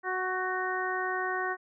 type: harmonic tone with a mistuned harmonic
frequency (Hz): 370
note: F#4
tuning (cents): 0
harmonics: 1 / 2 / 3 / 4 / 5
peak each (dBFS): -35 / -35 / -35 / -35 / -35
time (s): 0.03-1.57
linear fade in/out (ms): 50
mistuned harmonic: 4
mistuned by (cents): +22
effects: none